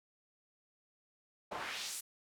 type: noise with band-pass filter sweep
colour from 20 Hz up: pink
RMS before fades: -42 dBFS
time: 1.51-2.01 s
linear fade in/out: 10 ms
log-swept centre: 750 to 11000 Hz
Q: 1.3
effects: none